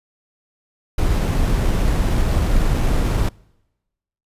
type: noise with sample-and-hold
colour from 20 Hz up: brown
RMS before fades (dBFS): -17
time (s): 0.98-3.29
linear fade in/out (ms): 5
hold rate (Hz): 8820
effects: noise-tail reverb RT60 1.0 s tail -26 dB re dry + resampled to 32000 Hz